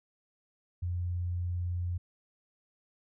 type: tone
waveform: sine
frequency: 88.2 Hz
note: F2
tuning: 18 cents sharp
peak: -30 dBFS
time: 0.82-1.98 s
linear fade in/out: 10 ms
effects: none